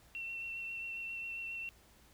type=tone with vibrato; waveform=sine; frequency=2709 Hz; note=E7; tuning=47 cents sharp; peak=-39 dBFS; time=0.15-1.69 s; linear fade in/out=0 ms; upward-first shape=sine; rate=7.4 Hz; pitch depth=15 cents each way; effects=added 60 Hz sine -68 dBFS peak until 2.13 s + pink hiss -64 dBFS RMS until 2.13 s